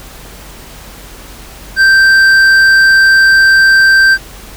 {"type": "tone with hard clipping", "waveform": "triangle", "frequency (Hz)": 1566, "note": "G6", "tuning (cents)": -2, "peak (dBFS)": -5, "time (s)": [1.76, 4.18], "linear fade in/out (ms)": 50, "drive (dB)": 10, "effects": ["added 47 Hz sine -34 dBFS peak until 4.56 s", "pink hiss -33 dBFS RMS until 4.56 s"]}